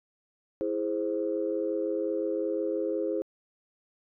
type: chord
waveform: sine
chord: E augmented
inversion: none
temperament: equal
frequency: 329.6 / 415.3 / 523.3 Hz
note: E4 / G#4 / B#4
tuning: 0 / 0 / 0 cents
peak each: -31 dBFS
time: 0.61-3.22 s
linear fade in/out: 0 ms
effects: tanh soft clip ceiling -17 dBFS